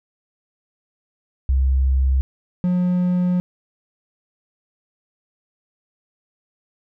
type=tone pair in turn; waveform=sine / triangle; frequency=66.1 / 179.5 Hz; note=C2 / F3; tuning=+18 / +48 cents; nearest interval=octave + perfect fourth; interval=1730 cents; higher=second; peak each=-14 dBFS; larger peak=neither; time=1.49-2.21 / 2.64-3.4 s; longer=second; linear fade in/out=0 ms; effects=none